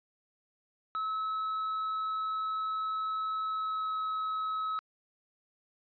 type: tone with pitch glide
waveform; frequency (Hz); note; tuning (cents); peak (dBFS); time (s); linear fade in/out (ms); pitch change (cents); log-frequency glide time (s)
triangle; 1294 to 1285.1; E6 to E6; -32 to -44; -29; 0.95-4.79; 0; -12; 3.45-3.94
effects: resampled to 11025 Hz